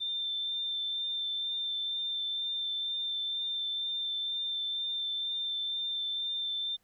sine tone with vibrato, 3570 Hz, A7, 24 cents sharp, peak -31 dBFS, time 0-6.77 s, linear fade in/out 20 ms, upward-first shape sine, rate 2.1 Hz, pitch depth 13 cents each way, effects pink hiss -72 dBFS RMS until 6.83 s

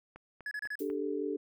click train, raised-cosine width 0.5 ms, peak -34 dBFS, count 4, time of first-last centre 0.16-0.901 s, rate 4.05 Hz
triangle tone bursts, 1698 Hz, G#6, 38 cents sharp, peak -33 dBFS, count 4, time 0.46-0.755 s, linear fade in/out 2 ms, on 52 ms, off 29 ms
violet noise with exponential decay, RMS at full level -44 dBFS, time 0.79-0.97 s, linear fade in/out 2 ms, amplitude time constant 37 ms
sine chord, D suspended fourth, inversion none, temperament equal with one note detuned, 293.7 / 392 / 437.2 Hz, D4 / G4 / A4, 0 / 0 / -11 cents, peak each -36 dBFS, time 0.8-1.37 s, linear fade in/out 10 ms
effects none

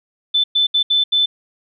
sine tone bursts at uneven times, 3520 Hz, A7, in tune, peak -12 dBFS, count 5, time 0.34-0.44 / 0.55-0.67 / 0.74-0.83 / 0.9-1.04 / 1.12-1.26 s, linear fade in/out 10 ms, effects none

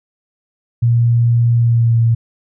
sine tone with pitch glide, 118.1 to 115.47 Hz, A#2 to A#2, +23 to -16 cents, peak -9 dBFS, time 0.82-2.15 s, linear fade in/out 10 ms, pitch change -39 cents, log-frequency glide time 1.56-1.99 s, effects none

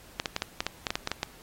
clicks, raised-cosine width 0.2 ms, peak -10 dBFS, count 12, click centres 0.199 / 0.258 / 0.364 / 0.421 / 0.605 / 0.666 / 0.868 / 0.905 / 0.955 / 1.074 / 1.116 / 1.231 s, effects pink hiss -53 dBFS RMS until 1.42 s + AAC 48 kbps

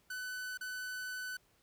45% pulse tone with dropouts, 1502 Hz, F#6, 26 cents sharp, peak -39 dBFS, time 0.1-1.37 s, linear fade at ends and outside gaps 5 ms, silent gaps 0.575-0.609 s, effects pink hiss -71 dBFS RMS until 1.62 s

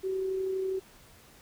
sine tone with amplitude modulation, 380 Hz, F#4, 46 cents sharp, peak -27 dBFS, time 0.03-0.8 s, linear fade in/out 20 ms, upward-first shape sine, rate 32.2 Hz, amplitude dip 30%, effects pink hiss -56 dBFS RMS until 1.41 s

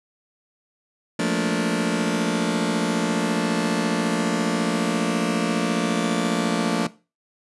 sawtooth chord, Bb major seventh, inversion second, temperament just, 174.81 / 218.5 / 233.1 / 291.4 Hz, F3 / A3 / Bb3 / D4, +2 / -12 / 0 / -13 cents, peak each -22 dBFS, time 1.19-6.87 s, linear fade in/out 5 ms, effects noise-tail reverb RT60 0.3 s tail -17 dB re dry + resampled to 24000 Hz

